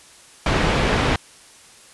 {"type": "low-pass noise", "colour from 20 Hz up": "pink", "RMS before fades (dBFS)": -19, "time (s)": [0.46, 1.16], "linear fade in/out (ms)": 2, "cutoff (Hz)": 3200, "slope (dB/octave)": 12, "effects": ["white hiss -47 dBFS RMS until 1.93 s", "resampled to 24000 Hz"]}